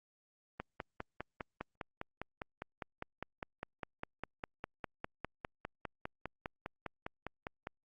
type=click train; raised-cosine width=0.5 ms; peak=-24 dBFS; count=36; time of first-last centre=0.6-7.671 s; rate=4.95 Hz; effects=Opus 32 kbps